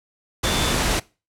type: tone in noise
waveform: sine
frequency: 3520 Hz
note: A7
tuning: in tune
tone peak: -27 dBFS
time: 0.44-0.73 s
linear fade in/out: 10 ms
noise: pink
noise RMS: -21 dBFS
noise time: 0.43-1 s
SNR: -9 dB
effects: noise-tail reverb RT60 0.3 s tail -22 dB re dry + low-pass 10000 Hz 12 dB/octave